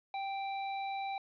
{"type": "tone", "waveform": "square", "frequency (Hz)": 784, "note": "G5", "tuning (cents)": 0, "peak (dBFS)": -36, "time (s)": [0.14, 1.18], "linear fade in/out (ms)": 2, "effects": ["resampled to 11025 Hz", "11-bit"]}